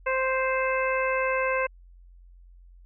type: harmonic tone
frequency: 523.3 Hz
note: C5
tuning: in tune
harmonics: 1 / 2 / 3 / 4 / 5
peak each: -26 / -29 / -31 / -32 / -33 dBFS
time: 0.06-1.67 s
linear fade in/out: 10 ms
effects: added 44 Hz sine -48 dBFS peak until 2.85 s